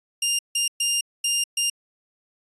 15% pulse tone bursts at uneven times, 2804 Hz, F7, 6 cents sharp, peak -13 dBFS, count 5, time 0.22-0.39 / 0.55-0.68 / 0.8-1.01 / 1.24-1.44 / 1.57-1.7 s, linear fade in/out 5 ms, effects resampled to 24000 Hz

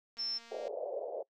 click train, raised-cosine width 0.2 ms, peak -38 dBFS, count 119, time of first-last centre 0.17-0.679 s, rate 232 Hz
sine tone, 5340 Hz, E8, 22 cents sharp, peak -33 dBFS, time 0.18-0.39 s, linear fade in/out 20 ms
pink band-pass noise, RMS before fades -39 dBFS, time 0.51-1.23 s, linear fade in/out 10 ms, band 460 to 650 Hz, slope 48 dB/octave
effects noise-tail reverb RT60 0.1 s tail -23 dB re dry

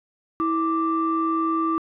sine tone pair together, 325.3 / 1174.7 Hz, E4 / D6, -23 / 0 cents, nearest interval octave + minor seventh, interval 2223 cents, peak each -22 dBFS, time 0.4-1.78 s, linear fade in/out 0 ms, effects tanh soft clip ceiling -13 dBFS

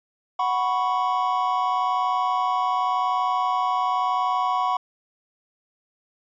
triangle chord, F# suspended fourth, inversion none, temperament equal, 740 / 987.8 / 1108.7 Hz, F#5 / B5 / C#6, 0 / 0 / 0 cents, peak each -23 dBFS, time 0.39-4.77 s, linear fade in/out 5 ms, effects resampled to 16000 Hz

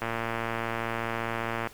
click train, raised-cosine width 0.5 ms, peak -15 dBFS, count 191, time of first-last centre 0.02-1.672 s, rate 115 Hz, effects pink hiss -51 dBFS RMS until 1.73 s

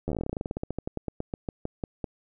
slowing click train, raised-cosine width 2 ms, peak -17 dBFS, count 30, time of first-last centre 0.08-2.042 s, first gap 11 ms, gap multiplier 1.11, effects none

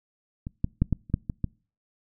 clicks, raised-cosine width 5 ms, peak -21 / -11 / -8 / -11 / -29 / -9 / -17 / -13 dBFS, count 8, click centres 0.469 / 0.644 / 0.82 / 0.927 / 1.099 / 1.141 / 1.298 / 1.443 s, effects noise-tail reverb RT60 0.4 s tail -26 dB re dry

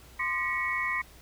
sine tone cluster, 1043 / 1204 / 1917 / 2214 Hz, C6 / D6 / A#6 / C#7, -6 / +43 / +48 / -3 cents, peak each -34 / -39 / -31 / -31 dBFS, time 0.19-1.02 s, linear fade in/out 10 ms, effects added 61 Hz sine -54 dBFS peak until 1.21 s + pink hiss -54 dBFS RMS until 1.21 s

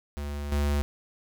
square tone with level steps, 72.3 Hz, D2, 27 cents flat, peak -32 / -24 dBFS, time 0.17-0.82 s, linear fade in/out 0 ms, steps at 0.52 s, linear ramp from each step 2 ms, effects none

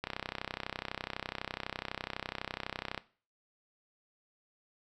click train, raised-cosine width 0.3 ms, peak -19 dBFS, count 95, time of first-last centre 0.04-2.978 s, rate 32 Hz, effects noise-tail reverb RT60 0.4 s tail -17 dB re dry

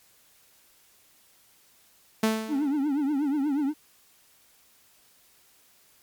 sawtooth tone with exponential decay, 220 Hz, A3, in tune, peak -15 dBFS, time 2.23-2.83 s, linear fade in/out 5 ms, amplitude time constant 130 ms
triangle tone with vibrato, 286.2 Hz, D4, 45 cents flat, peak -21 dBFS, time 2.48-3.74 s, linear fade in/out 50 ms, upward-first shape triangle, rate 8.3 Hz, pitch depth 150 cents each way
effects white hiss -60 dBFS RMS until 6.02 s + MP3 96 kbps

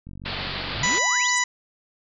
click train, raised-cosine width 5 ms, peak -27 dBFS, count 38, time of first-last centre 0.07-0.856 s, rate 47.1 Hz
white low-pass noise, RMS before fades -31 dBFS, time 0.25-0.99 s, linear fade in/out 10 ms, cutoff 4700 Hz, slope 96 dB/octave
sine exponential sweep, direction up, 79 to 9060 Hz, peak -30 dBFS, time 0.75-1.39 s, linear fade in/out 10 ms
harmonic tone, 987.8 Hz, B5, in tune, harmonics 1 / 2 / 3 / 4 / 5 / 6 / 7, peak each -26 / -22 / -35 / -31 / -36 / -29 / -27 dBFS, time 0.83-1.44 s, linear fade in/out 5 ms
effects none

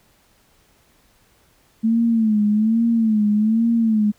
sine tone with vibrato, 220 Hz, A3, in tune, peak -14 dBFS, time 1.83-4.12 s, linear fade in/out 20 ms, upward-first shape sine, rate 1.2 Hz, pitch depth 95 cents each way, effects pink hiss -58 dBFS RMS until 4.18 s

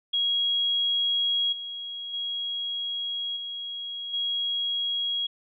sine tone with level steps, 3300 Hz, G#7, 12 cents flat, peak -22 / -33 / -28 / -32 / -25 dBFS, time 0.13-5.27 s, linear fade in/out 10 ms, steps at 1.52 / 2.13 / 3.36 / 4.13 s, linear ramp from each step 10 ms, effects none

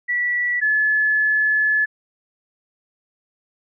sine tone pair in turn, 1951 / 1719.4 Hz, B6 / A6, -22 / -40 cents, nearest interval major second, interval 218 cents, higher first, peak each -18 / -15 dBFS, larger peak second, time 0.08-0.61 / 0.61-1.86 s, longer second, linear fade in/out 20 ms, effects none

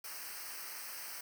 white noise with comb filter, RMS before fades -45 dBFS, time 0.04-1.21 s, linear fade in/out 5 ms, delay 0.28 ms, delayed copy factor -0.85, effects none

